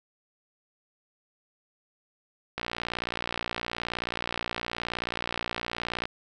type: click train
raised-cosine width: 0.3 ms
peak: -14 dBFS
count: 206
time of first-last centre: 2.58-6.055 s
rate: 59 Hz
effects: none